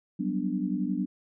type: chord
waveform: sine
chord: G major seventh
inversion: third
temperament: equal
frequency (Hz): 185 / 196 / 246.9 / 293.7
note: F#3 / G3 / B3 / D4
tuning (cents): 0 / 0 / 0 / 0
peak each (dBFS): -32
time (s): 0.19-1.06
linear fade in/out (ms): 10
effects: none